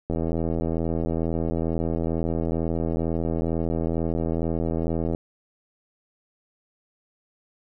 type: click train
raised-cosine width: 2 ms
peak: -13 dBFS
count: 416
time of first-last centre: 0.1-5.149 s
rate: 82.2 Hz
effects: none